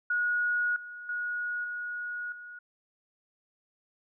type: tone with level steps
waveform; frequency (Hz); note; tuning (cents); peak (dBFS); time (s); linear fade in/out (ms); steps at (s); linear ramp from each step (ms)
sine; 1451; F#6; -34; -25 / -40 / -30 / -33 / -42; 0.1-2.59; 5; 0.76 / 1.09 / 1.64 / 2.32; 2
effects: none